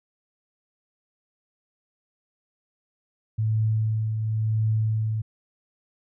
sine tone with tremolo, 109.6 Hz, A2, 6 cents flat, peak -19 dBFS, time 3.38-5.22 s, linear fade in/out 10 ms, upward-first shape triangle, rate 0.95 Hz, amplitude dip 45%, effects none

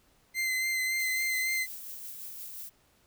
40% pulse tone with vibrato, 2067 Hz, C7, 22 cents flat, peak -27 dBFS, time 0.34-1.67 s, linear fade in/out 50 ms, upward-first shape sine, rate 3.6 Hz, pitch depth 22 cents each way
violet noise with tremolo, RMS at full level -41 dBFS, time 0.98-2.7 s, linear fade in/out 20 ms, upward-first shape sine, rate 5.7 Hz, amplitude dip 30%
effects pink hiss -66 dBFS RMS until 3.06 s

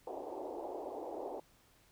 pink band-pass noise, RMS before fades -43 dBFS, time 0.07-1.4 s, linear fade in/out 2 ms, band 310 to 880 Hz, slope 48 dB/octave, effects pink hiss -67 dBFS RMS until 1.91 s

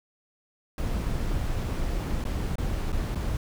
brown noise with dropouts, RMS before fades -28 dBFS, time 0.78-3.37 s, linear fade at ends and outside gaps 2 ms, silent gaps 2.241-2.251 / 2.556-2.582 / 2.921-2.927 / 3.149-3.155 s, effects none

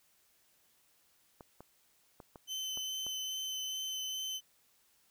clicks, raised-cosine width 1 ms, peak -35 dBFS, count 6, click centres 1.408 / 1.606 / 2.202 / 2.358 / 2.774 / 3.066 s
30% pulse tone with vibrato, 3056 Hz, G7, 45 cents flat, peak -34 dBFS, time 2.47-4.41 s, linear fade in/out 50 ms, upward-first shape triangle, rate 2.4 Hz, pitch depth 10 cents each way
effects white hiss -70 dBFS RMS until 5.1 s

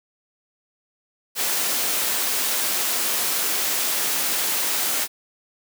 white high-pass noise, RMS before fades -23 dBFS, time 1.35-5.08 s, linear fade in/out 50 ms, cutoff 240 Hz, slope 12 dB/octave, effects none

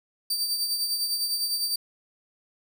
sawtooth tone with tremolo, 4644 Hz, D8, 20 cents flat, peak -20 dBFS, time 0.3-1.76 s, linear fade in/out 5 ms, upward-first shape triangle, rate 9.9 Hz, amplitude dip 55%, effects none

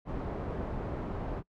pink low-pass noise, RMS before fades -36 dBFS, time 0.05-1.43 s, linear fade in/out 50 ms, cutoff 850 Hz, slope 12 dB/octave, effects noise-tail reverb RT60 0.1 s tail -24 dB re dry

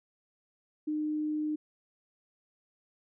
sine tone, 304.4 Hz, D#4, 38 cents flat, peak -29 dBFS, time 0.87-1.56 s, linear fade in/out 10 ms, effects none

